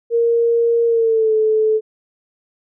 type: tone with pitch glide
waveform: sine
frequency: 466.2 to 435 Hz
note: A#4 to A4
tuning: 0 to -20 cents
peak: -12 dBFS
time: 0.1-1.81 s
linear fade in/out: 50 ms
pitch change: -120 cents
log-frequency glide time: 0.86-1.34 s
effects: none